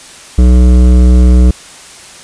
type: tone with hard clipping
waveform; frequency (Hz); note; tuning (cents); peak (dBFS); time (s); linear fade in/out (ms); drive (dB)
sine; 61.74; B1; 0; -4; 0.38-1.51; 5; 13
effects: white hiss -33 dBFS RMS until 2.23 s + resampled to 22050 Hz